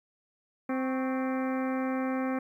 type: harmonic tone with a mistuned harmonic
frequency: 260.8 Hz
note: C4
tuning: 5 cents flat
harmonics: 1 / 2 / 3 / 4 / 5 / 6 / 7 / 8 / 9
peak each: -29 / -35 / -39 / -41 / -43 / -45 / -46 / -47 / -48 dBFS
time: 0.69-2.39 s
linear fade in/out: 5 ms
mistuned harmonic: 4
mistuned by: +90 cents
effects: 11-bit